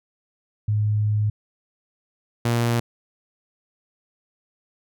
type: tone pair in turn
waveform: sine / sawtooth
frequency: 105.7 / 118.04 Hz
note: G#2 / A#2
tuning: +31 / +22 cents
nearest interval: major second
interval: 191 cents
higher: second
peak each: -18 / -15 dBFS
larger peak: second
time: 0.68-1.3 / 2.45-2.8 s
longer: first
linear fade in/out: 5 ms
effects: none